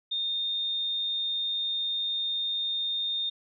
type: tone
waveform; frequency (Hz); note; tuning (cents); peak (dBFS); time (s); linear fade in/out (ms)
sine; 3651; A#7; -37; -27; 0.11-3.3; 10
effects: none